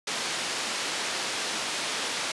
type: band-pass noise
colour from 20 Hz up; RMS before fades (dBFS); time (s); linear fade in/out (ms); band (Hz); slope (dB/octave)
white; -31; 0.07-2.32; 5; 220 to 5300; 12
effects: resampled to 24000 Hz